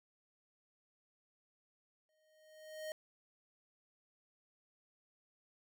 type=tone with exponential growth; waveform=square; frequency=622.3 Hz; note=D#5; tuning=in tune; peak=-40 dBFS; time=2.09-2.92 s; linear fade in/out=1 ms; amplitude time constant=180 ms; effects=none